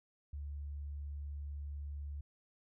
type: tone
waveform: sine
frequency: 72.1 Hz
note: D2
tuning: 31 cents flat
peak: -40 dBFS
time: 0.33-2.21 s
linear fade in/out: 5 ms
effects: none